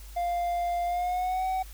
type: tone with pitch glide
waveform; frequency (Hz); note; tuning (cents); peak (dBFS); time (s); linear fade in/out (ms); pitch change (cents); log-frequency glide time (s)
triangle; 698.5 to 753; F5 to F#5; 0 to +30; -24; 0.16-1.63; 10; +130; 0.85-1.46
effects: added 50 Hz sine -42 dBFS peak until 1.73 s + white hiss -52 dBFS RMS until 1.73 s